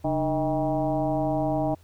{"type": "tone with frequency modulation", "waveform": "sine", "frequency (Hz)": 466.2, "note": "A#4", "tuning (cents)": 0, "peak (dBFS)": -22, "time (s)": [0.04, 1.75], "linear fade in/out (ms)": 10, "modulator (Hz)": 164, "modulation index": 2.2, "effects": ["added 86 Hz sine -51 dBFS peak until 1.83 s", "pink hiss -61 dBFS RMS until 1.83 s"]}